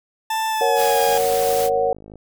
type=tone with pitch glide; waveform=40% pulse; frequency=884 to 820.1 Hz; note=A5 to G#5; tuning=+8 to -22 cents; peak=-19 dBFS; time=0.3-1.18 s; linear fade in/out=5 ms; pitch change=-130 cents; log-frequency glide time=0.49-1 s
type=chord; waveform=sine; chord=F# major; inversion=first; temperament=equal; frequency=466.2 / 554.4 / 740 Hz; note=A#4 / C#5 / F#5; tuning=0 / 0 / 0 cents; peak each=-20 / -21 / -21 dBFS; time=0.61-1.93 s; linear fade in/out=2 ms
type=noise; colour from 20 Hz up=white; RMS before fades=-28 dBFS; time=0.75-1.7 s; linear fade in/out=50 ms
type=click train; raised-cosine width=2 ms; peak=-27 dBFS; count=57; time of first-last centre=1.09-2.157 s; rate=52.5 Hz
effects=none